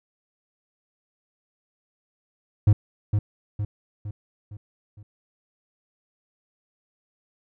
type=tone with echo; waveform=triangle; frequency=103.83 Hz; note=G#2; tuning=in tune; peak=-10 dBFS; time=2.67-2.73 s; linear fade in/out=5 ms; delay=460 ms; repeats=5; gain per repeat=-6 dB; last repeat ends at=5.03 s; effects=none